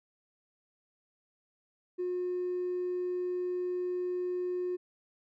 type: tone with hard clipping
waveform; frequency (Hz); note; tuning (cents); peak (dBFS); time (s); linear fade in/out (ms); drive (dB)
sine; 360; F#4; -47; -31; 1.98-4.77; 20; 1
effects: none